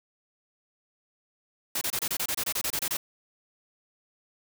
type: noise bursts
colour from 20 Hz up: white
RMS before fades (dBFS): -29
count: 14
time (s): 1.75-2.97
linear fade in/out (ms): 5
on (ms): 63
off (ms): 26
effects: none